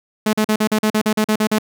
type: tone bursts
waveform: sawtooth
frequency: 214.9 Hz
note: A3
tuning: 41 cents flat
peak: -10 dBFS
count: 12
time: 0.26-1.586 s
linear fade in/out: 5 ms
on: 72 ms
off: 42 ms
effects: none